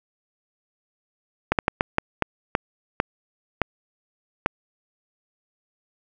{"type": "slowing click train", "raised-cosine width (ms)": 0.5, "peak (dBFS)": -3, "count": 10, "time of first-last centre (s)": [1.52, 4.461], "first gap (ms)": 68, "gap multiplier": 1.37, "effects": []}